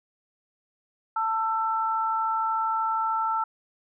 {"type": "tone pair together", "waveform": "sine", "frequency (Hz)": [890, 1333.5], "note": ["A5", "E6"], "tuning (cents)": [20, 20], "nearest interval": "perfect fifth", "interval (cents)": 700, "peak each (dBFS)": -26, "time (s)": [1.16, 3.44], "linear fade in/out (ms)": 5, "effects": []}